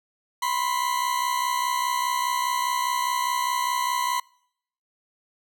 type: tone pair together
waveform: 40% pulse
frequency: 987.8 / 1052.7 Hz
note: B5 / C6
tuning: 0 / +10 cents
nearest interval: minor second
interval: 110 cents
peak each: -24 / -27 dBFS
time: 0.42-4.2 s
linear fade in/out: 5 ms
effects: noise-tail reverb RT60 0.7 s tail -26 dB re dry